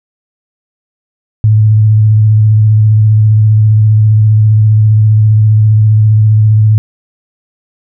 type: tone with vibrato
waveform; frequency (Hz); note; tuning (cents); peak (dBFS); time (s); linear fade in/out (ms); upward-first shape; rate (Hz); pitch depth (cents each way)
sine; 107.8; A2; -35; -3; 1.44-6.78; 0; square; 15; 20
effects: none